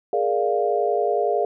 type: chord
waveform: sine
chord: Bb dominant seventh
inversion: third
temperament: equal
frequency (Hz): 415.3 / 466.2 / 587.3 / 698.5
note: Ab4 / Bb4 / D5 / F5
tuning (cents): 0 / 0 / 0 / 0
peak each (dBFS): -23 / -25 / -26 / -23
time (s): 0.13-1.45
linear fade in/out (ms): 2
effects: none